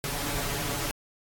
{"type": "noise with comb filter", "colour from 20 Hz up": "pink", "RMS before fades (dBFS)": -31, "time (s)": [0.04, 0.91], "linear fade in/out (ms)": 0, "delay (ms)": 7, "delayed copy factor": 0.95, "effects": ["AAC 64 kbps"]}